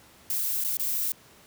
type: noise with dropouts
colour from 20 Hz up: violet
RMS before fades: -28 dBFS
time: 0.3-1.12 s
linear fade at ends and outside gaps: 1 ms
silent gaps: 0.64-0.647 / 0.77-0.796 s
effects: pink hiss -54 dBFS RMS until 1.46 s + high-pass 80 Hz 12 dB/octave